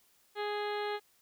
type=harmonic tone; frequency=415.3 Hz; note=G#4; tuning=in tune; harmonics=1 / 2 / 3 / 4 / 5 / 6 / 7 / 8 / 9 / 10; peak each=-35 / -38 / -44 / -44 / -46 / -52 / -52 / -49 / -53 / -50 dBFS; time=0.35-1 s; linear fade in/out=50 ms; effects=white hiss -68 dBFS RMS until 1.21 s